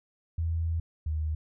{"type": "tone pair in turn", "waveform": "sine", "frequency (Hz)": [82.41, 77.58], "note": ["E2", "D#2"], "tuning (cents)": [0, -4], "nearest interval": "minor second", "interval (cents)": 104, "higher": "first", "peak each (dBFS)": [-26, -27], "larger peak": "first", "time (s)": [[0.38, 0.8], [1.06, 1.35]], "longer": "first", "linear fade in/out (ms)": 5, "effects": []}